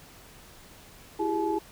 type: tone cluster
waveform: sine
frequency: 332.6 / 380.5 / 409.1 / 859 Hz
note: E4 / F#4 / G#4 / A5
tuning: +16 / +48 / -26 / -42 cents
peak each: -29 / -36 / -30 / -30 dBFS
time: 1.19-1.59 s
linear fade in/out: 10 ms
effects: pink hiss -51 dBFS RMS until 1.71 s